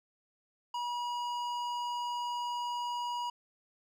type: tone with hard clipping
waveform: triangle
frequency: 965 Hz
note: B5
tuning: 40 cents flat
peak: -35 dBFS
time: 0.74-3.3 s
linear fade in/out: 5 ms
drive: 15 dB
effects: none